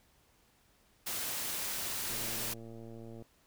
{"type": "noise", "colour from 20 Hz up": "white", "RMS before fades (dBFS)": -37, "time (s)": [1.06, 2.54], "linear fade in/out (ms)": 10}
{"type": "click train", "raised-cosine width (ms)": 2, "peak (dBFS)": -36, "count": 129, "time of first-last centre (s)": [2.1, 3.223], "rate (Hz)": 114}
{"effects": ["pink hiss -68 dBFS RMS until 3.46 s"]}